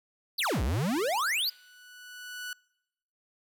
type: exponential two-way sweep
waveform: square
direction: down then up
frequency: 5070 to 55 to 5070 Hz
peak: -27 dBFS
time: 0.38-1.5 s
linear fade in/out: 10 ms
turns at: 0.63 s
type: tone with exponential growth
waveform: sawtooth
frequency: 1480 Hz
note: F#6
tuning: in tune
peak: -31 dBFS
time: 0.82-2.53 s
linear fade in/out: 2 ms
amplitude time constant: 370 ms
effects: noise-tail reverb RT60 0.9 s tail -26 dB re dry